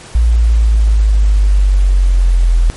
sine linear sweep, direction down, 58.27 to 41.2 Hz, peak -6 dBFS, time 0.15-2.7 s, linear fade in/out 0 ms, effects pink hiss -34 dBFS RMS until 2.76 s + MP3 48 kbps

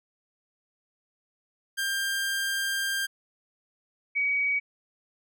sawtooth / sine tone pair in turn, 1593 / 2263 Hz, G6 / C#7, +27 / +35 cents, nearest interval tritone, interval 608 cents, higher second, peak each -23 dBFS, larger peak neither, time 1.77-3.07 / 4.15-4.6 s, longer first, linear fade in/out 20 ms, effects none

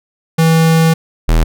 square tone pair in turn, 162.6 / 40.52 Hz, E3 / E1, -23 / -29 cents, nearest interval 2 octaves, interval 2406 cents, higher first, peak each -8 dBFS, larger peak neither, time 0.38-0.94 / 1.28-1.44 s, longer first, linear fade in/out 10 ms, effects none

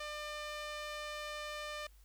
sawtooth tone with band-pass filter, 599 Hz, D5, 34 cents sharp, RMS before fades -43 dBFS, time 0-1.87 s, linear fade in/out 5 ms, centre 2500 Hz, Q 0.55, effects added 50 Hz sine -58 dBFS peak until 2.04 s + white hiss -70 dBFS RMS until 2.04 s

